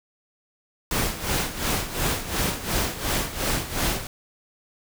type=noise with tremolo; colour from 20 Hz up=pink; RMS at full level=-23 dBFS; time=0.91-4.07 s; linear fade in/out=2 ms; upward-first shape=sine; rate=2.8 Hz; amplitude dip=75%; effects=none